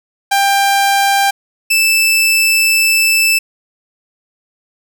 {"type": "tone pair in turn", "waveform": "sawtooth", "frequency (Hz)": [793, 2639], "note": ["G5", "E7"], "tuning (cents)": [20, 1], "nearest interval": "octave + major sixth", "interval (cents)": 2081, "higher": "second", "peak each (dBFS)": -6, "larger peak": "neither", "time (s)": [[0.31, 1.31], [1.7, 3.39]], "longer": "second", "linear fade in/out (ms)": 10, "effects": []}